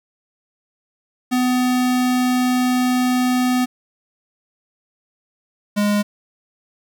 square tone pair in turn, 251.1 / 206.4 Hz, B3 / G#3, +29 / -10 cents, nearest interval minor third, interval 339 cents, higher first, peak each -16 dBFS, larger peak neither, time 1.31-3.66 / 5.76-6.03 s, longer first, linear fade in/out 20 ms, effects 9-bit

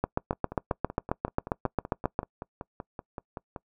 two click trains, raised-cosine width 1 ms, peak -22 / -11 dBFS, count 18 / 17, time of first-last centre 0.33-3.562 / 0.04-2.191 s, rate 5.26 / 7.44 Hz, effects noise-tail reverb RT60 0.1 s tail -24 dB re dry

